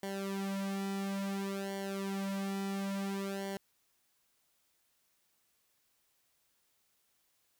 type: tone with flanger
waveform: sawtooth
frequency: 196 Hz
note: G3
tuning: in tune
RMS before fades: -37 dBFS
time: 0.03-3.57 s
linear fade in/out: 2 ms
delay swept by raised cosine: 0.78 to 3.28 ms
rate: 0.58 Hz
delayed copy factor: -1
effects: white hiss -75 dBFS RMS until 7.59 s